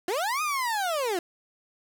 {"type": "linear two-way sweep", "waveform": "30% pulse", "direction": "up then down", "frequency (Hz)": [329.6, 1260, 329.6], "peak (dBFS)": -23, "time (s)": [0.08, 1.19], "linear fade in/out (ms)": 2, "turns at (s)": 0.42, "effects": []}